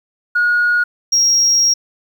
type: tone pair in turn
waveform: sine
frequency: 1444 / 5608 Hz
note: F#6 / F8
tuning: -43 / +6 cents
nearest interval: octave + major seventh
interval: 2349 cents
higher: second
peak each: -10 / -8 dBFS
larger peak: second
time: 0.35-0.84 / 1.12-1.74 s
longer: second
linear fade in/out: 10 ms
effects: tanh soft clip ceiling -8 dBFS + 8-bit